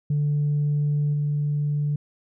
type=tone with level steps; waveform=sine; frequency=146.83 Hz; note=D3; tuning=in tune; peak=-18 / -20 dBFS; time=0.1-1.96 s; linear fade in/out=5 ms; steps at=1.13 s; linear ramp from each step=10 ms; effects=tanh soft clip ceiling -17 dBFS